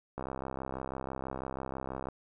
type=click train; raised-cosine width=1 ms; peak=-23 dBFS; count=127; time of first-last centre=0.18-2.086 s; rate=66.1 Hz; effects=none